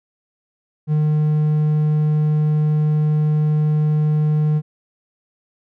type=tone; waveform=triangle; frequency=152.1 Hz; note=D#3; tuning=39 cents flat; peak=-12 dBFS; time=0.87-4.62 s; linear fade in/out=50 ms; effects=none